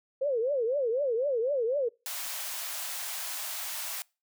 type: tone with vibrato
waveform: sine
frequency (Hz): 510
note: C5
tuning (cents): -44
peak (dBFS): -25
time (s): 0.21-1.89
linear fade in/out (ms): 10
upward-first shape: triangle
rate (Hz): 4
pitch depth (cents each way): 280
type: high-pass noise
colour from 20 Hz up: white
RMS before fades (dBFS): -36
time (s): 2.06-4.02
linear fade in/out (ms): 0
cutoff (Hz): 580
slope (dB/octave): 96
effects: noise-tail reverb RT60 0.3 s tail -25 dB re dry